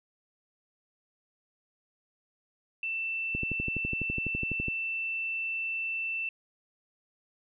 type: tone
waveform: sine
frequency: 2670 Hz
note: E7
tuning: 22 cents sharp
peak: -30 dBFS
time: 2.83-6.29 s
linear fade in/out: 2 ms
type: click train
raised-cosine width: 3 ms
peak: -21 dBFS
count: 17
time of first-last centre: 3.35-4.683 s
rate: 12 Hz
effects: none